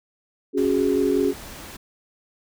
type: chord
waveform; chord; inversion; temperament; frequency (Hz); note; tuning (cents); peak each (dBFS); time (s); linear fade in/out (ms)
sine; C# suspended fourth; none; equal; 277.2 / 370 / 415.3; C#4 / F#4 / G#4; 0 / 0 / 0; -22; 0.53-1.34; 50
type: noise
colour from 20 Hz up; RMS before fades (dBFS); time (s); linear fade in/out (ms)
pink; -39; 0.57-1.77; 10
effects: none